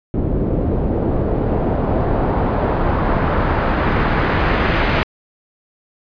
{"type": "noise with low-pass filter sweep", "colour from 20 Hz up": "pink", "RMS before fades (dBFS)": -17, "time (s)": [0.14, 5.03], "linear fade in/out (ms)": 0, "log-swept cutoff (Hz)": [370, 2300], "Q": 1.1, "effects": ["resampled to 11025 Hz"]}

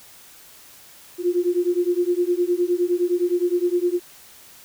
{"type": "beating tone pair", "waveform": "sine", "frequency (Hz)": [348.5, 358.2], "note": ["F4", "F4"], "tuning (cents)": [-4, 44], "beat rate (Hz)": 9.7, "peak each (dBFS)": -21, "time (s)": [1.18, 4], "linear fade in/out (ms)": 50, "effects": ["white hiss -47 dBFS RMS until 4.64 s"]}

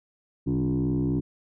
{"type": "tone with frequency modulation", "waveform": "sine", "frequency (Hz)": 217, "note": "A3", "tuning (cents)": -24, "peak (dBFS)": -21, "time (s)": [0.46, 1.21], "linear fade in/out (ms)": 20, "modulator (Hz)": 63.6, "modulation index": 1.9, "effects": ["tanh soft clip ceiling -19 dBFS"]}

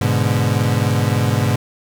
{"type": "chord", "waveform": "35% pulse", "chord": "G# diminished", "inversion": "none", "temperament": "equal", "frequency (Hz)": [103.83, 123.47, 146.83], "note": ["G#2", "B2", "D3"], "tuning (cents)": [0, 0, 0], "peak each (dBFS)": [-16, -17, -20], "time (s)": [0.01, 1.56], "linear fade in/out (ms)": 5, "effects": []}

